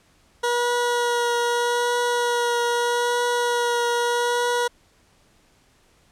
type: tone with vibrato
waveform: 20% pulse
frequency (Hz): 480.3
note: B4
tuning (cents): -48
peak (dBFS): -15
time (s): 0.43-4.68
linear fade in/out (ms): 10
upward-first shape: triangle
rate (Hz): 0.8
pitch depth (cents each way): 15
effects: pink hiss -59 dBFS RMS until 6.11 s + low-pass 10000 Hz 12 dB/octave